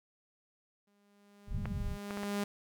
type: tone with exponential growth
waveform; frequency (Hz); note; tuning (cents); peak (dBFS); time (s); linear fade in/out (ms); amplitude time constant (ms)
sawtooth; 203; G#3; -39; -27; 0.87-2.44; 5; 340
type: low-pass noise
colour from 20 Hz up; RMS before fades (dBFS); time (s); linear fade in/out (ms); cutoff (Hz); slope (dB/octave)
pink; -36; 1.47-1.98; 50; 220; 96
type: clicks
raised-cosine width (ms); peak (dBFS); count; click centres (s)
0.5; -24; 4; 1.656 / 2.108 / 2.173 / 2.233
effects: none